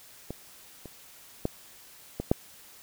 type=clicks; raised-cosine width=2 ms; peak=-21 / -28 / -13 / -17 / -7 dBFS; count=5; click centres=0.306 / 0.857 / 1.454 / 2.2 / 2.315 s; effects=white hiss -52 dBFS RMS until 2.82 s